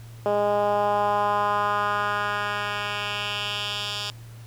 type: tone with band-pass filter sweep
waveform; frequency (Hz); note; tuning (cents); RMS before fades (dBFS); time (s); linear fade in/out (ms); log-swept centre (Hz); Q
10% pulse; 205.8; G#3; -16; -25; 0.26-4.1; 0; 560 to 4100; 2.1
effects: added 115 Hz sine -40 dBFS peak until 4.46 s + pink hiss -52 dBFS RMS until 4.46 s